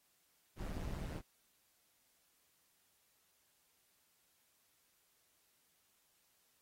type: noise with amplitude modulation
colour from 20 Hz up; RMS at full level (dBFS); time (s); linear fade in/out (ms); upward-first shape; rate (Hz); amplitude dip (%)
brown; -39; 0.56-1.22; 50; sine; 155; 70
effects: white hiss -75 dBFS RMS until 6.61 s + AAC 48 kbps